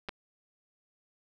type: clicks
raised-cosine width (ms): 0.3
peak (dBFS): -21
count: 2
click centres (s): 0.087 / 0.092
effects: none